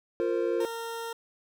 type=chord; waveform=triangle; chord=F suspended fourth; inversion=none; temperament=equal with one note detuned; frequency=349.2 / 460.8 / 523.3 Hz; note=F4 / Bb4 / C5; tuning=0 / -20 / 0 cents; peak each=-27 / -27 / -30 dBFS; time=0.2-0.65 s; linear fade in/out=0 ms
type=tone; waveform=20% pulse; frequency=460.2 Hz; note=A#4; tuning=22 cents flat; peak=-29 dBFS; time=0.6-1.13 s; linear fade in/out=5 ms
effects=none